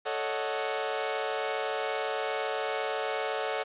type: chord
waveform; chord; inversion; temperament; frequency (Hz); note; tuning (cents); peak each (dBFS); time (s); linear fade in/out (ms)
sawtooth; D# half-diminished seventh; second; equal; 440 / 554.4 / 622.3 / 740; A4 / C#5 / D#5 / F#5; 0 / 0 / 0 / 0; -30 / -31 / -33 / -31; 0.05-3.64; 20
effects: resampled to 8000 Hz + 9-bit